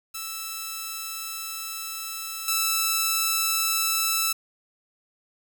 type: tone with level steps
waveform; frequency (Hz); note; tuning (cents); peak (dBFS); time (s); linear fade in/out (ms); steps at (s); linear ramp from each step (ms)
5% pulse; 1318.5; E6; 0; -20 / -10; 0.14-4.33; 10; 2.48; 2
effects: 8-bit